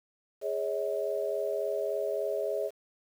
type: chord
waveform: sine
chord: Ab suspended fourth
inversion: none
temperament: equal with one note detuned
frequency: 415.3 / 554.4 / 637.9 Hz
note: Ab4 / Db5 / Eb5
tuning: 0 / 0 / +43 cents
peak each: -33 / -33 / -33 dBFS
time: 0.41-2.71 s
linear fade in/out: 50 ms
effects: 9-bit